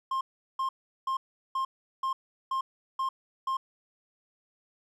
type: tone bursts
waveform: triangle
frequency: 1061 Hz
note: C6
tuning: 24 cents sharp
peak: -25 dBFS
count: 8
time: 0.11-3.57 s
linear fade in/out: 5 ms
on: 100 ms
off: 380 ms
effects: none